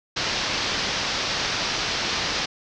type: low-pass noise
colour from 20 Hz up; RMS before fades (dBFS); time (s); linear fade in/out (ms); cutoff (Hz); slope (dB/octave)
white; -26; 0.16-2.46; 10; 5700; 48
effects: none